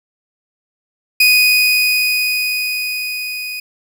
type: tone with level ramp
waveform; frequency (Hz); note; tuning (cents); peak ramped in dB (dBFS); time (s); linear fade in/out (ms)
30% pulse; 2489; D#7; 0; -5 to -21; 1.2-3.6; 5
effects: none